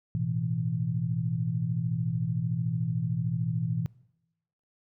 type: chord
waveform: sine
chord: A suspended second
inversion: none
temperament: equal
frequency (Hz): 110 / 123.47 / 164.81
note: A2 / B2 / E3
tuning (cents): 0 / 0 / 0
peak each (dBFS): -33 / -30 / -30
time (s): 0.15-3.86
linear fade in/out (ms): 0
effects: noise-tail reverb RT60 0.9 s tail -23 dB re dry